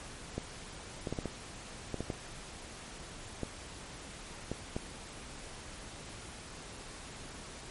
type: clicks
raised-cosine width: 2 ms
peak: -21 dBFS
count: 11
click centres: 0.38 / 1.072 / 1.126 / 1.188 / 1.257 / 1.943 / 2.006 / 2.102 / 3.433 / 4.516 / 4.765 s
effects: pink hiss -47 dBFS RMS until 7.7 s + MP3 48 kbps